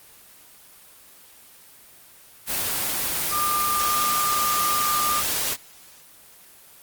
sine tone in noise, 1200 Hz, D6, 37 cents sharp, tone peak -22 dBFS, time 3.3-5.23 s, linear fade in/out 50 ms, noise white, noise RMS -25 dBFS, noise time 2.46-5.57 s, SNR 0 dB, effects white hiss -49 dBFS RMS until 6.82 s + Opus 24 kbps

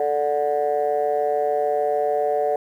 sine chord, D major, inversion second, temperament just, 440.5 / 587.3 / 734.2 Hz, A4 / D5 / F#5, +2 / 0 / -14 cents, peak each -22 dBFS, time 0-2.56 s, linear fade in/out 2 ms, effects tanh soft clip ceiling -12 dBFS + 9-bit

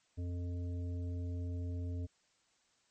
harmonic tone, 88 Hz, F2, 14 cents sharp, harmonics 1 / 3 / 5 / 7, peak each -36 / -46 / -53 / -58 dBFS, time 0.17-2.07 s, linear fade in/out 20 ms, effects white hiss -73 dBFS RMS until 2.9 s + MP3 32 kbps

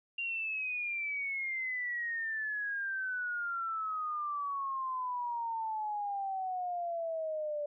sine exponential sweep, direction down, 2786 to 583 Hz, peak -33 dBFS, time 0.18-7.66 s, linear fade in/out 5 ms, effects none

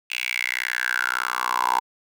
10% pulse tone with high-pass filter sweep, 61.74 Hz, B1, in tune, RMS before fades -25 dBFS, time 0.1-1.8 s, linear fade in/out 10 ms, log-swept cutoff 2600 to 910 Hz, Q 7, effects none

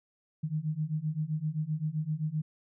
sine beating tone pair, 150.6 / 158.3 Hz, D3 / D#3, +44 / +30 cents, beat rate 7.7 Hz, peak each -33 / -32 dBFS, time 0.43-2.42 s, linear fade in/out 10 ms, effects none

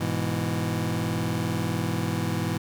25% pulse chord, E major, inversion first, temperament equal with one note detuned, 102.87 / 123.47 / 164.81 Hz, G#2 / B2 / E3, -16 / 0 / 0 cents, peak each -26 / -27 / -25 dBFS, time 0-2.58 s, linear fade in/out 10 ms, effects none

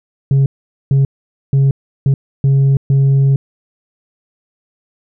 sine tone bursts at uneven times, 136.9 Hz, C#3, 21 cents flat, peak -5 dBFS, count 6, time 0.31-0.46 / 0.91-1.05 / 1.53-1.71 / 2.06-2.14 / 2.44-2.77 / 2.9-3.36 s, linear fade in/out 2 ms, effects tanh soft clip ceiling -7 dBFS

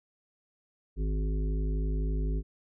harmonic tone, 51.91 Hz, G#1, in tune, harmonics 1 / 3 / 5 / 7 / 8, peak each -27 / -37 / -41 / -44 / -45 dBFS, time 0.96-2.43 s, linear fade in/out 50 ms, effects none

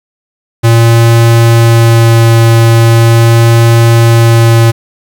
square tone with vibrato, 115.4 Hz, A#2, 17 cents flat, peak -3 dBFS, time 0.63-4.72 s, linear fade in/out 20 ms, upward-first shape sine, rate 0.4 Hz, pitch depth 8 cents each way, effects 7-bit

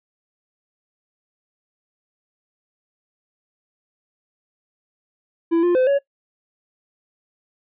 triangle tone with pitch steps, 333.8 / 351.1 / 513 / 560 Hz, E4 / F4 / C5 / C#5, +22 / +9 / -34 / +18 cents, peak -12 dBFS, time 5.51-5.99 s, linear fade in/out 20 ms, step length 120 ms, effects noise-tail reverb RT60 0.1 s tail -20 dB re dry + resampled to 8000 Hz

